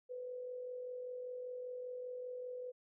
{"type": "tone with amplitude modulation", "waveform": "sine", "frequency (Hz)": 499.4, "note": "B4", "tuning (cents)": 19, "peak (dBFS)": -40, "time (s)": [0.09, 2.72], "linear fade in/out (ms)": 20, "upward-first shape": "sine", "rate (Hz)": 45.1, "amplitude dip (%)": 40, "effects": []}